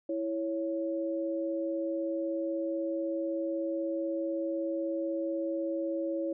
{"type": "tone pair together", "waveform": "sine", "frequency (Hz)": [329.6, 554.3], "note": ["E4", "C#5"], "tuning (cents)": [0, 0], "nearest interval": "major sixth", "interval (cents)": 900, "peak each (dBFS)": [-32, -33], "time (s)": [0.09, 6.33], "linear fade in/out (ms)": 5, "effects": []}